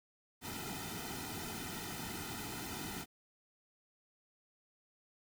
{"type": "noise with comb filter", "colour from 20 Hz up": "pink", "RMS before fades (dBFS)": -43, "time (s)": [0.41, 3.06], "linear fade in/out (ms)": 50, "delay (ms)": 1.8, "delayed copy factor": -0.9, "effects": []}